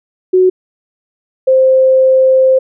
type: tone pair in turn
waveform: sine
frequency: 370 / 523.3 Hz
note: F#4 / C5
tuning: 0 / 0 cents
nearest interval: tritone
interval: 600 cents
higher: second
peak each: -5 dBFS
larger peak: neither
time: 0.33-0.5 / 1.47-2.59 s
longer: second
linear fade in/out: 10 ms
effects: none